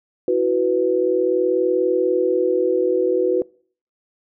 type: chord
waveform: sine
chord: E suspended second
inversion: none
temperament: equal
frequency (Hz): 329.6 / 370 / 493.9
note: E4 / F#4 / B4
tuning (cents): 0 / 0 / 0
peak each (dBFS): -24 / -18 / -19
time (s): 0.28-3.42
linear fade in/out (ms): 2
effects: noise-tail reverb RT60 0.5 s tail -25 dB re dry